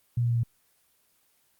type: tone with pitch steps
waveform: sine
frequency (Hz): 120 / 118.96 / 117.94 / 116.92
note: B2 / A#2 / A#2 / A#2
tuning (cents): -49 / +36 / +21 / +6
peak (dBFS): -22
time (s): 0.17-0.434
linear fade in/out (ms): 5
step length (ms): 66
effects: white hiss -67 dBFS RMS until 1.59 s + Opus 24 kbps